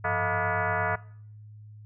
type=tone with frequency modulation; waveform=sine; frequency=366.3 Hz; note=F#4; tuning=17 cents flat; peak=-24 dBFS; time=0.04-0.96 s; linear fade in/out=10 ms; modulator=269 Hz; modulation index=5.6; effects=noise-tail reverb RT60 0.6 s tail -21 dB re dry + added 106 Hz sine -44 dBFS peak until 1.85 s